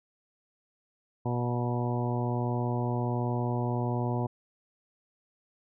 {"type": "harmonic tone with a mistuned harmonic", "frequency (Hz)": 121.3, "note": "B2", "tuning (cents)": -31, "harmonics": [1, 2, 3, 4, 5, 6, 7, 8], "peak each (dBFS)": [-29, -34, -36, -40, -40, -39, -40, -40], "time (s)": [1.25, 4.27], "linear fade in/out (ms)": 10, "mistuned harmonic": 7, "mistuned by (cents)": 33, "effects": []}